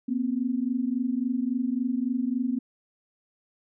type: tone pair together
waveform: sine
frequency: 239.3 / 262.9 Hz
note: A#3 / C4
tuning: +46 / +8 cents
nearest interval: major second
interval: 162 cents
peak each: -27 dBFS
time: 0.08-2.59 s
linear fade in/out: 10 ms
effects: none